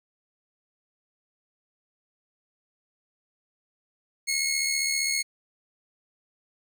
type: tone with amplitude modulation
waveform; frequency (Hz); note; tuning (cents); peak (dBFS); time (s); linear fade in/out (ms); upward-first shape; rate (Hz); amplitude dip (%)
15% pulse; 2174; C#7; -34; -16; 4.27-5.23; 20; sine; 75.2; 45
effects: none